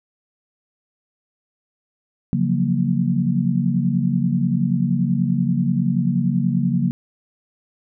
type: chord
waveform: sine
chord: Gb major seventh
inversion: second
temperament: equal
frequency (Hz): 138.59 / 174.61 / 185 / 233.1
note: Db3 / F3 / Gb3 / Bb3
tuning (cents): 0 / 0 / 0 / 0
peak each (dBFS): -22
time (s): 2.33-6.91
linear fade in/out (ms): 0
effects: none